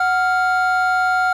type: tone pair together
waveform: triangle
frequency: 740 / 1396 Hz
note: F#5 / F6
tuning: 0 / -1 cents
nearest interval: major seventh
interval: 1099 cents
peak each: -15 dBFS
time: 0-1.33 s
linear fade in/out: 5 ms
effects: tanh soft clip ceiling -7 dBFS